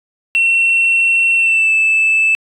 sine tone with pitch glide, 2713 to 2631 Hz, E7 to E7, +49 to -4 cents, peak -8 dBFS, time 0.35-2.35 s, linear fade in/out 0 ms, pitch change -53 cents, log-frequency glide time 1.36-1.72 s, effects tanh soft clip ceiling -7 dBFS

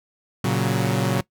sawtooth chord, F# major, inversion first, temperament equal, 116.54 / 138.59 / 185 Hz, A#2 / C#3 / F#3, 0 / 0 / 0 cents, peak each -20 dBFS, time 0.44-1.21 s, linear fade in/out 5 ms, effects noise-tail reverb RT60 0.1 s tail -20 dB re dry

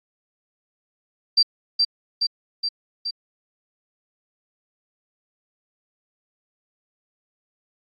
sine tone with echo, 4699 Hz, D8, in tune, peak -12 dBFS, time 1.37-1.43 s, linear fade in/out 10 ms, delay 420 ms, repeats 4, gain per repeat -3 dB, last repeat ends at 3.11 s, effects AAC 64 kbps

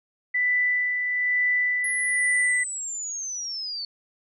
sine tone with tremolo, 1985 Hz, B6, 8 cents sharp, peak -19 dBFS, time 0.34-2.64 s, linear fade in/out 10 ms, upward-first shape sine, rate 1.1 Hz, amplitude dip 40%
sine linear sweep, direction down, 10548 to 4435 Hz, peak -29 dBFS, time 1.84-3.85 s, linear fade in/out 2 ms
effects none

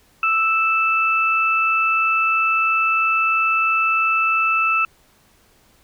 sine tone pair together, 1318.5 / 2637 Hz, E6 / E7, 0 / 0 cents, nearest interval octave, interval 1200 cents, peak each -18 dBFS, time 0.23-4.85 s, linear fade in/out 2 ms, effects pink hiss -56 dBFS RMS until 5.83 s

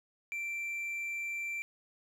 triangle tone, 2349 Hz, D7, in tune, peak -33 dBFS, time 0.32-1.62 s, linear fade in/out 0 ms, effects none

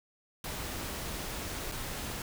pink noise with dropouts, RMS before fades -38 dBFS, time 0.44-2.22 s, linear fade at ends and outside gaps 2 ms, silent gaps 1.716-1.72 s, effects none

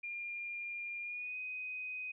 sine tone with pitch glide, 2404 to 2505 Hz, D7 to D#7, +40 to +11 cents, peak -39 dBFS, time 0.03-2.12 s, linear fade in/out 10 ms, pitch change +71 cents, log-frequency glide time 1.02-1.37 s, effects none

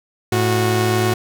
sawtooth tone pair together, 109.11 / 366.1 Hz, A2 / F#4, -14 / -18 cents, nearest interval octave + major sixth, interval 2096 cents, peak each -14 dBFS, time 0.32-1.14 s, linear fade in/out 5 ms, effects none

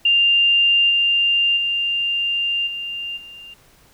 sine tone with level steps, 2794 Hz, F7, in tune, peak -12 / -14 / -18 / -25 / -36 dBFS, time 0.05-3.54 s, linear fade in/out 5 ms, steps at 0.89 / 1.56 / 2.66 / 3.16 s, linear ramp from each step 20 ms, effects pink hiss -53 dBFS RMS until 3.93 s

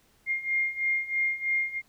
sine beating tone pair, 2120 / 2123.1 Hz, C7 / C7, +22 / +25 cents, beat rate 3.1 Hz, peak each -30 / -27 dBFS, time 0.26-1.82 s, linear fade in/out 50 ms, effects pink hiss -64 dBFS RMS until 1.88 s

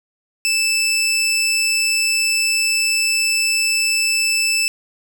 20% pulse tone, 2637 Hz, E7, in tune, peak -11 dBFS, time 0.45-4.68 s, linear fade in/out 0 ms, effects none

